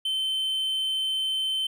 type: tone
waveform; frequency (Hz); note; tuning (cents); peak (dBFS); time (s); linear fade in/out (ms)
triangle; 3083; G7; -29; -23; 0.05-1.67; 5
effects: none